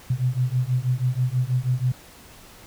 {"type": "beating tone pair", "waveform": "sine", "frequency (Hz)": [123.47, 129.67], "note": ["B2", "C3"], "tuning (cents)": [0, -15], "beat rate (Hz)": 6.2, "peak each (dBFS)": [-23, -23], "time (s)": [0.1, 1.92], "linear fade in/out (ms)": 5, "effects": ["pink hiss -47 dBFS RMS until 2.66 s"]}